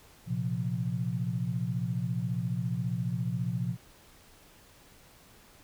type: chord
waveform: sine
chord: Bb suspended second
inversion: none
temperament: just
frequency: 116.54 / 131.11 / 174.81 Hz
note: Bb2 / C3 / F3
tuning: 0 / +4 / +2 cents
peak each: -33 dBFS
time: 0.26-3.77 s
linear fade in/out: 50 ms
effects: pink hiss -57 dBFS RMS until 5.63 s